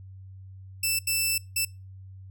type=tone bursts at uneven times; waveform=10% pulse; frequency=2652 Hz; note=E7; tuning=10 cents sharp; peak=-15 dBFS; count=3; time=0.83-0.99 / 1.07-1.38 / 1.56-1.65 s; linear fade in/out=5 ms; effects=noise-tail reverb RT60 0.3 s tail -26 dB re dry + added 95 Hz sine -42 dBFS peak until 2.3 s